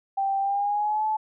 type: tone with pitch glide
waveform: sine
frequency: 784 to 864.9 Hz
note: G5 to A5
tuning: 0 to -30 cents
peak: -22 dBFS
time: 0.17-1.17 s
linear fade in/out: 10 ms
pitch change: +170 cents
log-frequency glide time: 0.4-1.05 s
effects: none